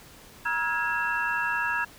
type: tone cluster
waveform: sine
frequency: 952 / 1299 / 1410 / 1655 / 2694 Hz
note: A#5 / E6 / F6 / G#6 / E7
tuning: +36 / -26 / +16 / -6 / +37 cents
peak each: -31 / -35 / -34 / -27 / -35 dBFS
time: 0.45-1.85 s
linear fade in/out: 10 ms
effects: pink hiss -50 dBFS RMS until 1.98 s